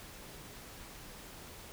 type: silence
effects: pink hiss -50 dBFS RMS until 1.72 s